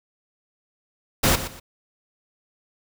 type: noise with echo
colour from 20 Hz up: pink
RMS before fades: -18 dBFS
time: 1.23-1.36 s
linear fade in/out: 10 ms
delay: 120 ms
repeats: 2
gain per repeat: -12 dB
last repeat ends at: 1.6 s
effects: none